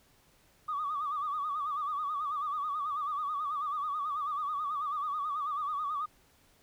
sine tone with vibrato, 1183 Hz, D6, 12 cents sharp, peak -30 dBFS, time 0.68-6.06 s, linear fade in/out 10 ms, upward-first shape sine, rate 9.2 Hz, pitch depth 100 cents each way, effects tanh soft clip ceiling -26 dBFS + pink hiss -65 dBFS RMS until 6.62 s

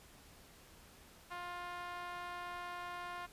5% pulse tone with band-pass filter, 352.6 Hz, F4, 17 cents sharp, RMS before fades -45 dBFS, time 1.3-3.27 s, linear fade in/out 20 ms, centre 950 Hz, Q 1.7, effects pink hiss -60 dBFS RMS until 3.32 s + resampled to 32000 Hz

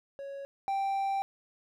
triangle tone pair in turn, 554.4 / 784 Hz, C#5 / G5, 0 / 0 cents, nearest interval tritone, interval 600 cents, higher second, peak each -36 / -26 dBFS, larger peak second, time 0.19-0.45 / 0.68-1.22 s, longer second, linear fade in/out 0 ms, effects none

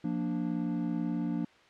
triangle chord, Bb major, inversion second, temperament equal, 174.61 / 233.1 / 293.7 Hz, F3 / Bb3 / D4, 0 / 0 / 0 cents, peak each -32 dBFS, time 0.04-1.45 s, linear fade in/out 5 ms, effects white hiss -59 dBFS RMS until 1.69 s + low-pass 3000 Hz 12 dB/octave

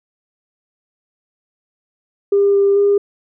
sine tone with pitch steps, 400.9 / 398.3 / 404.1 Hz, G4 / G4 / G#4, +39 / +28 / -47 cents, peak -9 dBFS, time 2.32-2.98 s, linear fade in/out 5 ms, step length 220 ms, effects tanh soft clip ceiling -5 dBFS

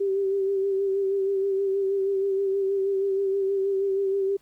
sine tone with vibrato, 390.8 Hz, G4, 5 cents flat, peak -21 dBFS, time 0-4.37 s, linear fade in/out 10 ms, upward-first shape sine, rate 6.3 Hz, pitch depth 33 cents each way, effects pink hiss -63 dBFS RMS until 4.41 s + MP3 96 kbps

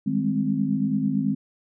sine chord, Ab major seventh, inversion second, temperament equal with one note detuned, 155.56 / 198.73 / 207.7 / 261.6 Hz, Eb3 / G3 / Ab3 / C4, 0 / +24 / 0 / 0 cents, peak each -29 / -28 / -25 / -25 dBFS, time 0.06-1.35 s, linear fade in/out 10 ms, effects none

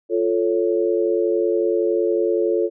sine chord, F augmented, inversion none, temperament equal, 349.2 / 440 / 554.4 Hz, F4 / A4 / C#5, 0 / 0 / 0 cents, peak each -20 / -20 / -24 dBFS, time 0.09-2.7 s, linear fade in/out 50 ms, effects none

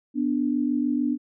sine tone pair together, 247 / 293.7 Hz, B3 / D4, 0 / 0 cents, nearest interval minor third, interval 300 cents, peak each -24 dBFS, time 0.14-1.18 s, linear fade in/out 50 ms, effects none

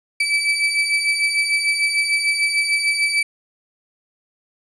35% pulse beating tone pair, 2306 / 2312.7 Hz, D7 / D7, -32 / -27 cents, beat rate 6.7 Hz, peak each -16 / -21 dBFS, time 0.2-3.23 s, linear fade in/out 5 ms, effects resampled to 24000 Hz + 9-bit

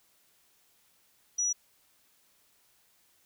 sine tone, 5850 Hz, F#8, 21 cents flat, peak -26 dBFS, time 1.38-1.53 s, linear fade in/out 10 ms, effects white hiss -67 dBFS RMS until 3.25 s

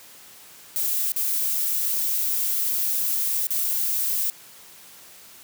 violet noise with dropouts, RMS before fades -24 dBFS, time 0.76-4.3 s, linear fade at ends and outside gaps 0 ms, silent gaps 1.12-1.163 / 1.548-1.551 / 3.469-3.506 s, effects white hiss -47 dBFS RMS until 5.43 s + high-pass 80 Hz 12 dB/octave

